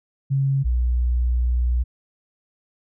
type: tone pair in turn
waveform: sine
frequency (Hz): 136.6 / 60.85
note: C#3 / B1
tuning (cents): -25 / -25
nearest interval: octave + major second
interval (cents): 1400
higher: first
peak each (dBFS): -17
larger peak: neither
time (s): 0.3-0.64 / 0.64-1.84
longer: second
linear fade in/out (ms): 20
effects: none